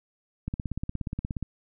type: click train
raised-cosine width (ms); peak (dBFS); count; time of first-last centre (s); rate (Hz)
5; -18; 17; 0.48-1.427; 16.9
effects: none